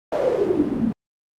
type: noise with band-pass filter sweep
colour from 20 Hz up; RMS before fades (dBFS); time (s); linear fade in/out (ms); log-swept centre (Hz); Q
pink; -21; 0.12-0.93; 5; 630 to 200; 9
effects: Opus 48 kbps